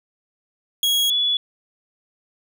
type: tone pair in turn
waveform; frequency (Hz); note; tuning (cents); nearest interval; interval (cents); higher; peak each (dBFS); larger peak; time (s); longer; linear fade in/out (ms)
40% pulse / sine; 3313 / 3416; G#7 / G#7; -5 / +48; minor second; 53; second; -16 / -17; first; 0.83-1.1 / 1.1-1.37; neither; 2
effects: none